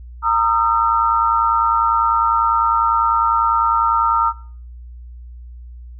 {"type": "tone cluster", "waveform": "sine", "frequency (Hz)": [923, 1231, 1341], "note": ["A#5", "D#6", "E6"], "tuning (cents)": [-17, -19, 29], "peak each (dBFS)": -18, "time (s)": [0.22, 4.33], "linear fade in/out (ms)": 50, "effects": ["noise-tail reverb RT60 0.5 s tail -21 dB re dry", "added 60 Hz sine -33 dBFS peak until 5.99 s"]}